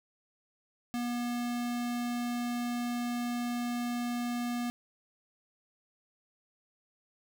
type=tone; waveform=square; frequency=241.1 Hz; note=B3; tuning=41 cents flat; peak=-32 dBFS; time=0.94-4.7 s; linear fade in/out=0 ms; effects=none